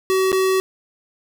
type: tone with dropouts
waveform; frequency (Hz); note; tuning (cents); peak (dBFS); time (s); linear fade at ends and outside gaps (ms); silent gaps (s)
square; 378.7; F#4; +40; -16; 0.1-0.6; 0; 0.318-0.328
effects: none